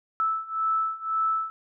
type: beating tone pair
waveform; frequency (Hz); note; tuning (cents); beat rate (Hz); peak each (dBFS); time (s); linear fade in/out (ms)
sine; 1312 / 1313.9; E6 / E6; -9 / -6; 1.9; -28 / -26; 0.2-1.5; 0
effects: none